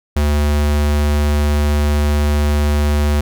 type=tone; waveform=square; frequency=73.7 Hz; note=D2; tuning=7 cents sharp; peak=-13 dBFS; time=0.16-3.21 s; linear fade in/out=5 ms; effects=none